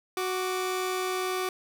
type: tone pair together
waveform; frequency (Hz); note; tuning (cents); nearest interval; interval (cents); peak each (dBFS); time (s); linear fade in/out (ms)
sawtooth; 370 / 1171.8; F#4 / D6; 0 / -4; octave + minor sixth; 1996; -25 / -30; 0.17-1.49; 2
effects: none